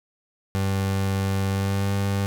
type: tone with pitch glide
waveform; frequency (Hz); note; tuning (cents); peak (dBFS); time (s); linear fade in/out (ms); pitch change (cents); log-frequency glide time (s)
30% pulse; 97.2 to 99.19; G2 to G2; -14 to +21; -19; 0.55-2.26; 0; +35; 1.47-1.93
effects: none